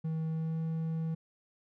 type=tone with pitch glide; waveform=triangle; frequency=160 to 161.67 Hz; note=D#3 to E3; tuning=+49 to -33 cents; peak=-29 dBFS; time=0.04-1.15 s; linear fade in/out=10 ms; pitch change=+18 cents; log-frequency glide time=0.28-0.6 s; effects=none